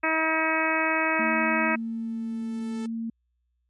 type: harmonic tone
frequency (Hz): 319.2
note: D#4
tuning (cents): +44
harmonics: 1 / 2 / 3 / 4 / 5 / 6 / 7 / 8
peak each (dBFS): -30 / -30 / -30 / -30 / -30 / -30 / -30 / -30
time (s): 0.03-1.76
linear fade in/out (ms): 10
type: tone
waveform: sine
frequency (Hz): 227.8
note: A#3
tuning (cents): -40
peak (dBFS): -28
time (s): 1.19-3.1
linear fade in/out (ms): 5
type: tone with exponential growth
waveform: sawtooth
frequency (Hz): 440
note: A4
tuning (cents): 0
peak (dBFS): -34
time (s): 1.29-2.86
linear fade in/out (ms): 2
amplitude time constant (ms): 340
effects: added 60 Hz sine -70 dBFS peak until 3.69 s + MP3 48 kbps